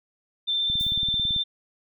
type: tone with vibrato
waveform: sine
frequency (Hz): 3564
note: A7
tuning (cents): +22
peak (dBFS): -22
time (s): 0.47-1.44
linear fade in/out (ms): 20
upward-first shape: sine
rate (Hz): 15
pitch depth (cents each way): 12
type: click train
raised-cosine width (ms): 5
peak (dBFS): -24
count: 13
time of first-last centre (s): 0.7-1.363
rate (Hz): 18.1
type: noise with exponential decay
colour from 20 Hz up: violet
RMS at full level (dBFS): -36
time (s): 0.8-1.03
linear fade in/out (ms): 2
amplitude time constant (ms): 49
effects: none